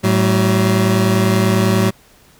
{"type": "tone pair together", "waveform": "25% pulse", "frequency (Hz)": [109.5, 189], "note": ["A2", "F#3"], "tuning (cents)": [-8, 37], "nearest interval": "major sixth", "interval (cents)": 945, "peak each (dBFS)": -11, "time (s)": [0.03, 1.91], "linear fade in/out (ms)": 20, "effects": ["pink hiss -49 dBFS RMS until 2.39 s"]}